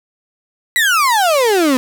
35% pulse exponential sweep, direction down, 1998 to 246.9 Hz, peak -9 dBFS, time 0.76-1.77 s, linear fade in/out 0 ms, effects none

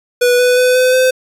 square tone with pitch steps, 490.5 / 496.2 / 502 / 507.8 / 513.7 Hz, B4 / B4 / B4 / B4 / C5, -12 / +8 / +28 / +48 / -32 cents, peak -9 dBFS, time 0.21-1.11 s, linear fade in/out 10 ms, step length 180 ms, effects resampled to 32000 Hz

